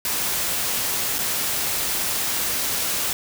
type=noise with dropouts; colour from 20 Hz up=white; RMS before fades=-24 dBFS; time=0.05-3.13 s; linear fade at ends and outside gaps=1 ms; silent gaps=1.184-1.188 s; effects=none